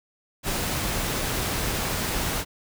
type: noise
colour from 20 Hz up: pink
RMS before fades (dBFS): -27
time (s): 0.43-2.45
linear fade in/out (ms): 50
effects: none